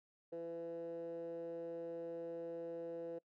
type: tone with band-pass filter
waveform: 15% pulse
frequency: 167.8 Hz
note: E3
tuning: 31 cents sharp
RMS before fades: -45 dBFS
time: 0.32-3.19 s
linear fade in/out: 10 ms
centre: 450 Hz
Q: 8.5
effects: noise-tail reverb RT60 0.1 s tail -24 dB re dry